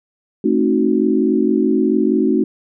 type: chord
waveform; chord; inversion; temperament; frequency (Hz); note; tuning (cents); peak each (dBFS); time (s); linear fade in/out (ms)
sine; A diminished seventh; none; equal with one note detuned; 220 / 266.5 / 311.1 / 370; A3 / C4 / Eb4 / Gb4; 0 / +32 / 0 / 0; -18; 0.44-2.44; 5
effects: none